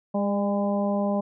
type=harmonic tone with a mistuned harmonic; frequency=202.9 Hz; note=G#3; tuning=40 cents flat; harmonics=1 / 2 / 3 / 4 / 5; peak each=-24 / -34 / -27 / -33 / -36 dBFS; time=0.14-1.21 s; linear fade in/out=10 ms; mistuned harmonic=3; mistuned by=-20 cents; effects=none